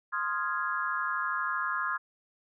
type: chord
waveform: sine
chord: F minor seventh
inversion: second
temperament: equal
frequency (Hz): 1046.5 / 1244.5 / 1396.9 / 1661.2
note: C6 / Eb6 / F6 / Ab6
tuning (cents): 0 / 0 / 0 / 0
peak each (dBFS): -34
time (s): 0.12-1.98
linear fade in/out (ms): 20
effects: none